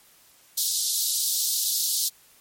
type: high-pass noise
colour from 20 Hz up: pink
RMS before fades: -25 dBFS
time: 0.57-2.09 s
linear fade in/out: 10 ms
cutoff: 3800 Hz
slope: 48 dB/octave
effects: white hiss -56 dBFS RMS until 2.4 s + MP3 64 kbps